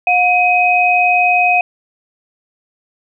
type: tone pair together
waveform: sine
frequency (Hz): 718.8 / 2519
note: F5 / D#7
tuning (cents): +50 / +21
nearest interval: octave + minor seventh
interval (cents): 2171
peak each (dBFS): -12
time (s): 0.07-1.61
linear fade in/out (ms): 2
effects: none